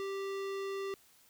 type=tone with low-pass filter; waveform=square; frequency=392 Hz; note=G4; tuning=in tune; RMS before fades=-38 dBFS; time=0-0.94 s; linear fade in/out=0 ms; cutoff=5200 Hz; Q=0.69; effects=white hiss -64 dBFS RMS until 1.29 s